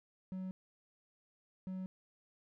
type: tone bursts at uneven times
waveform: triangle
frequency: 187 Hz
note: F#3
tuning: 19 cents sharp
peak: -37 dBFS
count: 2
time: 0.32-0.51 / 1.67-1.86 s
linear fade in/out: 0 ms
effects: none